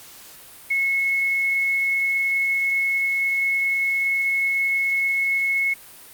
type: tone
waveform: sine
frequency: 2185 Hz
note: C#7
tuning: 26 cents flat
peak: -18 dBFS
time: 0.7-5.74 s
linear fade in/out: 10 ms
effects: white hiss -44 dBFS RMS until 6.13 s + Opus 48 kbps